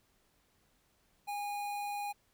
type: tone with notch filter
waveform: square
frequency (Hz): 819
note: G#5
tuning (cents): -24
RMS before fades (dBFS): -38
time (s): 1.27-2.13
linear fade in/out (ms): 20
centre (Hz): 5300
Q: 1.8
effects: pink hiss -72 dBFS RMS until 2.33 s